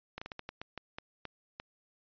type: slowing click train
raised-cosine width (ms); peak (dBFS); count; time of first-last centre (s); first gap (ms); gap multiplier
0.3; -24; 11; 0.18-1.599; 35; 1.29
effects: resampled to 11025 Hz